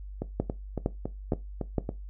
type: two click trains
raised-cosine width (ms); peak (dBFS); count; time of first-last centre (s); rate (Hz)
2; -17 / -12; 7 / 4; 0.22-1.891 / 0.4-1.782; 3.59 / 2.17
effects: noise-tail reverb RT60 0.2 s tail -17 dB re dry + added 49 Hz sine -38 dBFS peak until 2.09 s